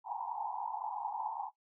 pink band-pass noise, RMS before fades -39 dBFS, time 0.04-1.51 s, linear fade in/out 50 ms, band 790 to 960 Hz, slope 96 dB/octave, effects noise-tail reverb RT60 0.1 s tail -17 dB re dry

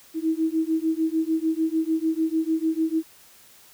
sine beating tone pair, 317.9 / 324.6 Hz, D#4 / E4, +37 / -27 cents, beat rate 6.7 Hz, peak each -24 / -24 dBFS, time 0.14-3.03 s, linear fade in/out 50 ms, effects white hiss -52 dBFS RMS until 3.73 s

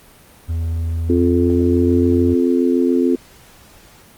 triangle tone with pitch glide, 82.41 to 87.31 Hz, E2 to F2, 0 to 0 cents, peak -16 dBFS, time 0.48-2.35 s, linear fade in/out 20 ms, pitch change +100 cents, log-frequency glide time 1.04-1.44 s
harmonic tone, 87 Hz, F2, 6 cents flat, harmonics 3 / 4 / 5, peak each -15 / -17 / -21 dBFS, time 1.09-3.16 s, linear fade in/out 10 ms
effects pink hiss -46 dBFS RMS until 4.17 s + Opus 32 kbps

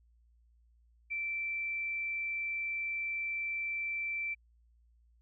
sine tone, 2337 Hz, D7, 9 cents flat, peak -33 dBFS, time 1.1-4.35 s, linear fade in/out 20 ms, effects added 58 Hz sine -63 dBFS peak until 5.21 s

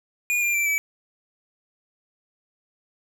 square tone with pitch steps, 2439 / 2392 / 2345 / 2299 Hz, D#7 / D7 / D7 / D7, -35 / +31 / -3 / -37 cents, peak -21 dBFS, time 0.3-0.78 s, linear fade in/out 0 ms, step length 120 ms, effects none

